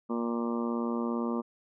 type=harmonic tone; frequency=117.6 Hz; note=A#2; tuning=16 cents sharp; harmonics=2 / 3 / 4 / 5 / 6 / 7 / 8 / 9 / 10; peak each=-30 / -36 / -38 / -42 / -50 / -47 / -43 / -43 / -42 dBFS; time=0.09-1.42 s; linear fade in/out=20 ms; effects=none